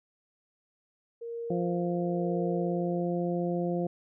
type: tone with tremolo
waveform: sine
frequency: 466.2 Hz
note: A#4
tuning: in tune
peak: -33 dBFS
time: 1.21-3.02 s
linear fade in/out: 10 ms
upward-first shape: sine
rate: 1 Hz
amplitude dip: 75%
type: harmonic tone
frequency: 174.61 Hz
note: F3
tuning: in tune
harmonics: 1 / 2 / 3 / 4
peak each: -30 / -32 / -34 / -38 dBFS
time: 1.5-3.87 s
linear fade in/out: 5 ms
effects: none